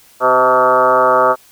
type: tone with frequency modulation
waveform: sine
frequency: 890 Hz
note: A5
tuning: 20 cents sharp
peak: -8 dBFS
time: 0.2-1.36 s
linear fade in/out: 50 ms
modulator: 126 Hz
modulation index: 3.6
effects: white hiss -47 dBFS RMS until 1.51 s